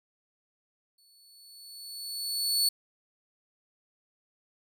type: tone with exponential growth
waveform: sawtooth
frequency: 4435 Hz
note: C#8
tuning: in tune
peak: -19 dBFS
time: 0.98-2.69 s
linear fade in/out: 5 ms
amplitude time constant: 370 ms
effects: none